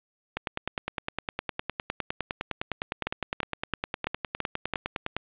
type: two click trains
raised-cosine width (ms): 0.3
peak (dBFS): -11 / -12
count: 6 / 48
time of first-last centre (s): 3.07-4.737 / 0.37-5.166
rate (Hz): 3 / 9.8
effects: resampled to 8000 Hz + 8-bit